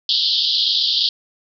white band-pass noise, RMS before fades -18 dBFS, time 0.09-1.09 s, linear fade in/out 2 ms, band 3100 to 4900 Hz, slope 96 dB/octave, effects none

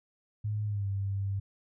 sine tone with pitch glide, 105.6 to 98.53 Hz, G#2 to G2, +29 to +9 cents, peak -29 dBFS, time 0.44-1.4 s, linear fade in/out 10 ms, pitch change -120 cents, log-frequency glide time 0.65-0.87 s, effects none

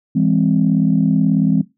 sine chord, E augmented, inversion none, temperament equal with one note detuned, 164.81 / 203.3 / 261.6 Hz, E3 / G#3 / B#3, 0 / -37 / 0 cents, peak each -16 dBFS, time 0.15-1.62 s, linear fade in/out 10 ms, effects noise-tail reverb RT60 0.2 s tail -17 dB re dry + tanh soft clip ceiling -3 dBFS

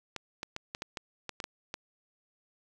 clicks, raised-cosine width 0.2 ms, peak -19 dBFS, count 10, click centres 0.163 / 0.431 / 0.564 / 0.749 / 0.821 / 0.972 / 1.293 / 1.402 / 1.441 / 1.741 s, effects 9-bit

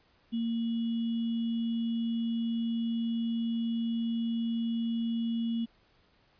sine tone with sample-and-hold, 230 Hz, A#3, 23 cents flat, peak -28 dBFS, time 0.32-5.66 s, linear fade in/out 20 ms, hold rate 3150 Hz, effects pink hiss -66 dBFS RMS until 6.39 s + resampled to 11025 Hz

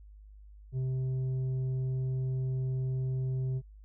sine tone with tanh clipping, 130 Hz, C3, 11 cents flat, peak -30 dBFS, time 0.72-3.62 s, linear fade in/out 50 ms, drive 5 dB, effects added 51 Hz sine -49 dBFS peak until 3.84 s

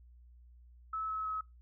sine tone with pitch steps, 1300 / 1291 / 1282.1 Hz, E6 / E6 / E6, -24 / -37 / -48 cents, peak -34 dBFS, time 0.93-1.41 s, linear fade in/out 5 ms, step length 160 ms, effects noise-tail reverb RT60 0.2 s tail -23 dB re dry + added 60 Hz sine -55 dBFS peak until 1.61 s

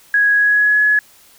sine tone with pitch glide, 1661.2 to 1694.1 Hz, G#6 to G#6, 0 to +34 cents, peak -10 dBFS, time 0.14-0.99 s, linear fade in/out 2 ms, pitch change +34 cents, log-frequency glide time 0.34-0.81 s, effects white hiss -48 dBFS RMS until 1.38 s

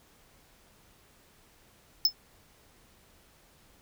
square tone with exponential decay, 5250 Hz, E8, 8 cents flat, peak -16 dBFS, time 2.05-2.13 s, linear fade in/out 2 ms, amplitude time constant 16 ms, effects pink hiss -61 dBFS RMS until 3.81 s

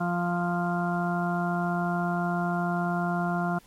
harmonic tone, 174.61 Hz, F3, in tune, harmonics 1 / 2 / 4 / 5 / 6 / 7 / 8, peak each -27 / -35 / -30 / -42 / -36 / -42 / -34 dBFS, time 0-3.59 s, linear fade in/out 10 ms, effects pink hiss -57 dBFS RMS until 3.66 s + MP3 64 kbps

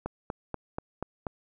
click train, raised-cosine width 1 ms, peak -18 dBFS, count 6, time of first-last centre 0.06-1.268 s, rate 4.14 Hz, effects none

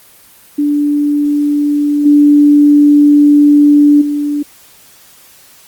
sine tone with level steps, 292 Hz, D4, 10 cents flat, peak -9 / -3 / -12 dBFS, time 0.58-4.43 s, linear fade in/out 10 ms, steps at 2.05 / 4.01 s, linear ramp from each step 10 ms, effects white hiss -42 dBFS RMS until 5.67 s + Opus 24 kbps

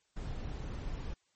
brown noise, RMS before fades -39 dBFS, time 0.16-1.14 s, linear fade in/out 10 ms, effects white hiss -75 dBFS RMS until 1.35 s + MP3 32 kbps

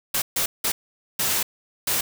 white noise bursts at uneven times, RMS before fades -23 dBFS, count 5, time 0.14-0.22 / 0.36-0.46 / 0.64-0.72 / 1.19-1.43 / 1.87-2.01 s, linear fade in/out 5 ms, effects none

